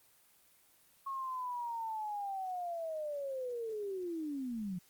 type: linear sweep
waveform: sine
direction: down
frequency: 1096 to 172 Hz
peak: -36 dBFS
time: 1.06-4.79 s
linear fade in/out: 10 ms
effects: white hiss -66 dBFS RMS until 4.89 s + Opus 24 kbps